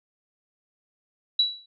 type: tone with exponential decay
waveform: sine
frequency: 3922 Hz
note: B7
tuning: 13 cents flat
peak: -15 dBFS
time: 1.39-1.66 s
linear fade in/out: 5 ms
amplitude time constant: 58 ms
effects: none